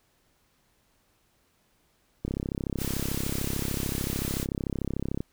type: click train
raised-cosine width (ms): 3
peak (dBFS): -17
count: 100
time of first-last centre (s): 2.25-5.205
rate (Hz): 33.5
type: noise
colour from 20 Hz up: white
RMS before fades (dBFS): -36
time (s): 2.77-4.47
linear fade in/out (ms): 50
effects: pink hiss -68 dBFS RMS until 5.32 s